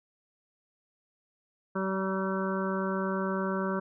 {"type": "harmonic tone with a mistuned harmonic", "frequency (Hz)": 191.2, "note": "G3", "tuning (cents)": -43, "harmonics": [1, 2, 3, 5, 6, 7, 8], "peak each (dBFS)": [-31, -34, -36, -38, -39, -39, -40], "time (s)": [1.75, 3.8], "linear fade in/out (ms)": 10, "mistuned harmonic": 7, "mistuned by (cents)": 16, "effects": []}